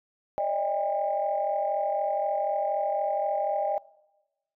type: tone cluster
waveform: sine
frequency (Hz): 568 / 612 / 645 / 801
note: C#5 / D#5 / E5 / G5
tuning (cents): +42 / -29 / -38 / +37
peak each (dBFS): -33 / -28 / -37 / -28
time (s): 0.38-3.78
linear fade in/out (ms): 0
effects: noise-tail reverb RT60 1.0 s tail -20 dB re dry + tanh soft clip ceiling -16 dBFS